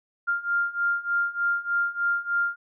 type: beating tone pair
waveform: sine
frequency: 1396.9 / 1400.2 Hz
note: F6 / F6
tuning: 0 / +4 cents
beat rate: 3.3 Hz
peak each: -27 / -25 dBFS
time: 0.27-2.56 s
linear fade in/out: 20 ms
effects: none